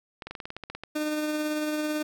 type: clicks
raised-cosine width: 0.3 ms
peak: -21 dBFS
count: 12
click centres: 0.222 / 0.27 / 0.31 / 0.352 / 0.402 / 0.455 / 0.504 / 0.566 / 0.637 / 0.7 / 0.75 / 0.836 s
type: tone with tremolo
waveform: 30% pulse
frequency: 303.7 Hz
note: D#4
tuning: 42 cents flat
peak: -23 dBFS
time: 0.95-2.03 s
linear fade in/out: 10 ms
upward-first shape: triangle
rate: 18 Hz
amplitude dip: 30%
effects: none